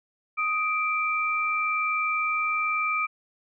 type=tone pair together; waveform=sine; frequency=1250.1 / 2349 Hz; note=D#6 / D7; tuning=+8 / 0 cents; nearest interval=major seventh; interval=1092 cents; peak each=-26 dBFS; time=0.37-3.07 s; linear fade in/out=20 ms; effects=none